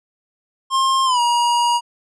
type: tone with pitch glide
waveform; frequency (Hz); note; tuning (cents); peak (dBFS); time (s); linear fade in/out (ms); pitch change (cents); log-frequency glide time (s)
square; 1064 to 953.4; C6 to A#5; +29 to +39; -15; 0.7-1.81; 50; -190; 1.05-1.2
effects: resampled to 22050 Hz